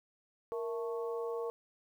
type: harmonic tone with a mistuned harmonic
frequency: 221 Hz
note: A3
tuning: 8 cents sharp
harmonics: 2 / 3 / 4 / 5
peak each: -35 / -46 / -48 / -46 dBFS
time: 0.52-1.5 s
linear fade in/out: 0 ms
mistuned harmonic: 2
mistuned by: +90 cents
effects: 11-bit